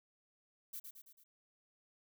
violet noise with echo, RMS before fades -45 dBFS, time 0.73-0.8 s, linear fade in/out 10 ms, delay 110 ms, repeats 4, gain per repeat -5 dB, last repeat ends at 1.24 s, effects none

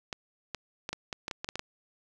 clicks, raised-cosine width 0.2 ms, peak -17 dBFS, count 11, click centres 0.128 / 0.547 / 0.891 / 0.93 / 1.128 / 1.281 / 1.312 / 1.445 / 1.489 / 1.556 / 1.594 s, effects none

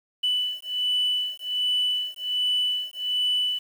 sine beating tone pair, 2981 / 2982.3 Hz, F#7 / F#7, +12 / +13 cents, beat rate 1.3 Hz, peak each -25 dBFS, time 0.23-3.59 s, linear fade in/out 10 ms, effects tanh soft clip ceiling -17 dBFS + 8-bit

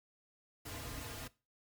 pink noise with comb filter, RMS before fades -45 dBFS, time 0.65-1.28 s, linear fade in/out 10 ms, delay 5.3 ms, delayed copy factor -0.9, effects noise-tail reverb RT60 0.3 s tail -20 dB re dry

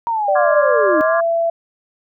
sine linear sweep, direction down, 948 to 293.8 Hz, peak -16 dBFS, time 0.07-1.01 s, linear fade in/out 0 ms
sine tone with pitch glide, 590 to 669.9 Hz, D5 to E5, +8 to +28 cents, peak -14 dBFS, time 0.28-1.5 s, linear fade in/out 5 ms, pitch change +220 cents, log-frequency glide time 0.89-1.17 s
sine chord, D half-diminished seventh, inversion third, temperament equal, 1046.5 / 1174.7 / 1396.9 / 1661.2 Hz, C6 / D6 / F6 / Ab6, 0 / 0 / 0 / 0 cents, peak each -22 / -21 / -26 / -22 dBFS, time 0.35-1.21 s, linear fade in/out 10 ms
effects none

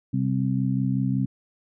harmonic tone, 65.41 Hz, C2, in tune, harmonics 2 / 3 / 4, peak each -24 / -26 / -27 dBFS, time 0.13-1.26 s, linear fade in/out 10 ms, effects none

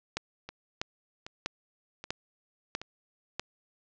two click trains, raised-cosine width 0.2 ms, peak -14 / -23 dBFS, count 6 / 4, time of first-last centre 0.17-3.396 / 0.49-2.816 s, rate 1.55 / 1.29 Hz, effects resampled to 16000 Hz + 7-bit

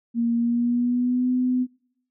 sine tone with pitch glide, 233.9 to 252.1 Hz, A#3 to B3, +6 to +36 cents, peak -19 dBFS, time 0.14-1.67 s, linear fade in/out 50 ms, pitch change +130 cents, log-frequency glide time 0.35-1.3 s, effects noise-tail reverb RT60 0.7 s tail -23 dB re dry

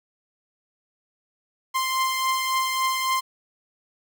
sawtooth beating tone pair, 1046.5 / 1050.1 Hz, C6 / C6, 0 / +6 cents, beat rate 3.6 Hz, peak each -19 / -26 dBFS, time 1.74-3.21 s, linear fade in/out 20 ms, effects none

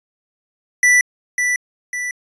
square tone with echo, 1973 Hz, B6, 2 cents flat, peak -10 dBFS, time 0.83-1.01 s, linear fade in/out 2 ms, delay 550 ms, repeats 2, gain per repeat -6 dB, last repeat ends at 2.11 s, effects resampled to 22050 Hz

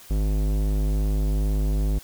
sine tone with tanh clipping, 51.2 Hz, G#1, 24 cents flat, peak -22 dBFS, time 0.1-1.99 s, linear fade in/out 10 ms, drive 18 dB, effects white hiss -47 dBFS RMS until 2.03 s

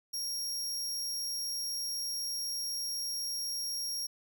sawtooth tone, 5588 Hz, F8, in tune, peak -31 dBFS, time 0.13-4.07 s, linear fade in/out 10 ms, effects none

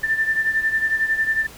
sine beating tone pair, 1775 / 1786 Hz, A6 / A6, +15 / +25 cents, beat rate 11 Hz, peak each -19 / -24 dBFS, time 0.03-1.47 s, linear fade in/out 10 ms, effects pink hiss -42 dBFS RMS until 1.57 s

